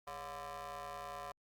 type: ring-modulated tone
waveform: 25% pulse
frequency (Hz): 152.5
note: D#3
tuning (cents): -34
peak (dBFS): -37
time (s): 0.07-1.32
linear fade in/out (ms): 5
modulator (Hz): 870
effects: Opus 48 kbps